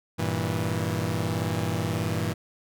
sawtooth chord, E diminished, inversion first, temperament equal with one note detuned, 98 / 116.54 / 163.3 Hz, G2 / Bb2 / E3, 0 / 0 / -16 cents, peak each -26 dBFS, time 0.18-2.34 s, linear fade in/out 20 ms, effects none

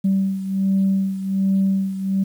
sine beating tone pair, 193.1 / 194.4 Hz, G3 / G3, -26 / -14 cents, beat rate 1.3 Hz, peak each -17 / -22 dBFS, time 0.04-2.24 s, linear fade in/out 10 ms, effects tanh soft clip ceiling -11 dBFS + 8-bit

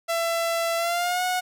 sawtooth tone with pitch glide, 670 to 730.6 Hz, E5 to F#5, +28 to -22 cents, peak -19 dBFS, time 0.08-1.41 s, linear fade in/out 20 ms, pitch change +150 cents, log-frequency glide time 0.77-1.23 s, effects none

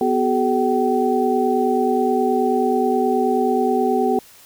sine tone cluster, 248 / 377.6 / 427 / 764 Hz, B3 / F#4 / G#4 / G5, +7 / +35 / +48 / -45 cents, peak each -21 dBFS, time 0.01-4.19 s, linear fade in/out 2 ms, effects white hiss -47 dBFS RMS until 4.45 s

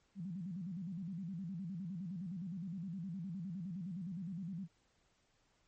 sine tone with vibrato, 179.9 Hz, F#3, 48 cents flat, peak -40 dBFS, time 0.15-4.68 s, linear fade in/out 50 ms, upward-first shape square, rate 9.7 Hz, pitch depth 150 cents each way, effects pink hiss -75 dBFS RMS until 5.67 s + MP3 32 kbps

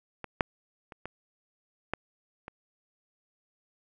clicks, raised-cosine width 0.5 ms, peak -22 / -8 / -29 / -22 / -14 / -25 dBFS, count 6, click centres 0.243 / 0.408 / 0.922 / 1.056 / 1.936 / 2.481 s, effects none

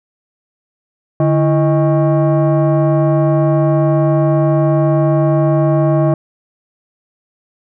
sine tone with frequency modulation, 146.83 Hz, D3, in tune, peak -8 dBFS, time 1.2-6.14 s, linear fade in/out 2 ms, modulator 479 Hz, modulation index 1.1, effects tanh soft clip ceiling -6 dBFS

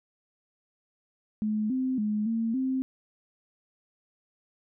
sine tone with pitch steps, 213.8 / 259.1 / 211.2 / 227 / 261.8 Hz, A3 / C4 / G#3 / A#3 / C4, -49 / -17 / +29 / -46 / +1 cents, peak -25 dBFS, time 1.42-2.82 s, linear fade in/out 0 ms, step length 280 ms, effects none

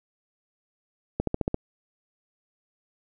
accelerating click train, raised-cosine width 2 ms, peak -11 dBFS, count 6, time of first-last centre 1.2-1.544 s, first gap 73 ms, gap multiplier 0.97, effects none

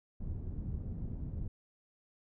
pink low-pass noise, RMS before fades -39 dBFS, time 0.2-1.48 s, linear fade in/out 5 ms, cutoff 170 Hz, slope 12 dB/octave, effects none

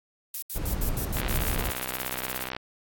violet noise bursts, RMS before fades -32 dBFS, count 8, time 0.34-1.521 s, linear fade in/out 2 ms, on 82 ms, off 75 ms
brown noise, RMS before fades -29 dBFS, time 0.55-1.71 s, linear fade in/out 10 ms
click train, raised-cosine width 0.3 ms, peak -15 dBFS, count 90, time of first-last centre 1.17-2.565 s, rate 63.8 Hz
violet noise with tremolo, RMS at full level -29 dBFS, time 1.29-2.5 s, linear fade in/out 50 ms, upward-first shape triangle, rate 17 Hz, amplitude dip 100%
effects AAC 64 kbps

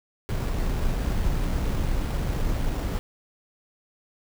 brown noise with sample-and-hold, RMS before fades -25 dBFS, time 0.29-2.99 s, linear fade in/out 0 ms, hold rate 6300 Hz, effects none

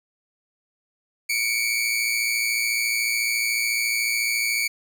sawtooth tone pair together, 2216 / 2330 Hz, C#7 / D7, -1 / -14 cents, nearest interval minor second, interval 87 cents, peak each -21 / -21 dBFS, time 1.29-4.68 s, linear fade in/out 10 ms, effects none

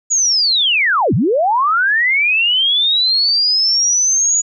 sine linear two-way sweep, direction down then up, 6870 to 92.5 to 6870 Hz, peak -11 dBFS, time 0.1-4.42 s, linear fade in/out 20 ms, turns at 1.14 s, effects none

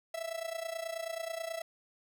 45% pulse tone with amplitude modulation, 660 Hz, E5, 2 cents sharp, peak -33 dBFS, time 0.14-1.62 s, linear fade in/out 5 ms, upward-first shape sine, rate 29.3 Hz, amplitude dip 80%, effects none

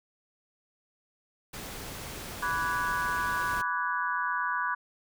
pink noise, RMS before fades -40 dBFS, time 1.53-3.62 s, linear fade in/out 10 ms
sine chord, G# half-diminished seventh, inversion first, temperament equal with one note detuned, 987.8 / 1155.8 / 1480 / 1661.2 Hz, B5 / D6 / F#6 / G#6, 0 / -28 / 0 / 0 cents, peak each -32 / -33 / -32 / -35 dBFS, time 2.42-4.75 s, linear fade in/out 10 ms
effects none

